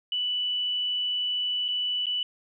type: tone with dropouts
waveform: sine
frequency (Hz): 2969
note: F#7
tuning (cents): +5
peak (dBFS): -25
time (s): 0.12-2.23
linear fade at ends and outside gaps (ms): 2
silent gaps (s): 1.682-1.686 / 2.058-2.067
effects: none